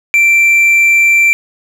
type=tone; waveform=triangle; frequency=2349 Hz; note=D7; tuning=in tune; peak=-4 dBFS; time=0.14-1.33 s; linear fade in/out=0 ms; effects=none